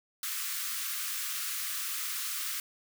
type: high-pass noise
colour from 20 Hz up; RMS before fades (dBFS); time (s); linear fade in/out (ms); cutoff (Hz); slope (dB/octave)
white; -35; 0.23-2.6; 2; 1100; 96
effects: none